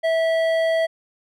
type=tone with hard clipping; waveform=sine; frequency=653 Hz; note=E5; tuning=17 cents flat; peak=-19 dBFS; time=0.03-0.87 s; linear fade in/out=20 ms; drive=10 dB; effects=none